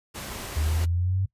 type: noise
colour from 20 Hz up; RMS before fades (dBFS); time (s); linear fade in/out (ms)
pink; -36; 0.14-0.86; 20
type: linear sweep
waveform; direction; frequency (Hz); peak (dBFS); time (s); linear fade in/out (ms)
sine; up; 74.3 to 97.2; -22; 0.56-1.26; 10
effects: noise-tail reverb RT60 0.1 s tail -19 dB re dry + resampled to 32000 Hz